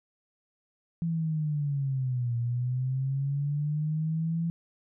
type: linear two-way sweep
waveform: sine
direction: down then up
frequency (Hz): 168.6 to 117.6 to 168.6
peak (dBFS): -26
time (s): 1.02-4.5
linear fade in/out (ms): 0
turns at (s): 2.36
effects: none